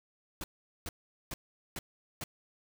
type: noise bursts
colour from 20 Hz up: pink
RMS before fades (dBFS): -39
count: 5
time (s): 0.41-2.24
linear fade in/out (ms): 2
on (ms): 30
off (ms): 420
effects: none